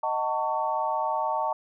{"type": "chord", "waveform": "sine", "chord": "D# half-diminished seventh", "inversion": "none", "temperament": "just", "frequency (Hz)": [622.3, 746.7, 896, 1120.1], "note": ["D#5", "F#5", "A5", "C#6"], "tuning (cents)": [0, 16, 31, 18], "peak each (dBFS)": [-31, -32, -27, -32], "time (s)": [0.03, 1.53], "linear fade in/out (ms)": 5, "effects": []}